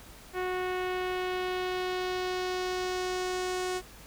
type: tone with low-pass filter sweep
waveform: sawtooth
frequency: 366.8 Hz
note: F#4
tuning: 15 cents flat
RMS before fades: -32 dBFS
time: 0.33-3.82 s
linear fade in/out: 50 ms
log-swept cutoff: 2100 to 8600 Hz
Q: 1.3
effects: added 50 Hz sine -54 dBFS peak until 4.06 s + pink hiss -51 dBFS RMS until 4.06 s